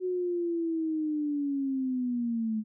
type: linear sweep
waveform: sine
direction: down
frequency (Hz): 370 to 213.6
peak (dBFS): -27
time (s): 0-2.64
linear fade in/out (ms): 50
effects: none